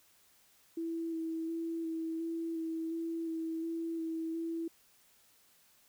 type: tone with vibrato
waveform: sine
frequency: 327.8 Hz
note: E4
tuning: 10 cents flat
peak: -34 dBFS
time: 0.77-4.68 s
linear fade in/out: 5 ms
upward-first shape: square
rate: 1.4 Hz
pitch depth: 15 cents each way
effects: white hiss -66 dBFS RMS until 5.88 s